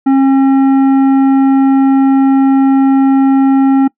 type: tone with tanh clipping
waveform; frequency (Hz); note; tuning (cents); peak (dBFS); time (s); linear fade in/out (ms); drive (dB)
triangle; 270; C#4; -45; -7; 0.06-3.88; 10; 14
effects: noise-tail reverb RT60 0.1 s tail -23 dB re dry